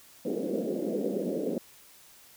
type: band-pass noise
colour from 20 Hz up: white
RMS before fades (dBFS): -31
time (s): 0.25-1.58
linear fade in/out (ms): 2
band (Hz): 190 to 540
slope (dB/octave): 48
effects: white hiss -55 dBFS RMS until 2.36 s